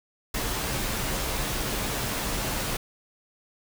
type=noise with comb filter; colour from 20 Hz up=pink; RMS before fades=-29 dBFS; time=0.34-2.77 s; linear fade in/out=5 ms; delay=12 ms; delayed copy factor=-0.5; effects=none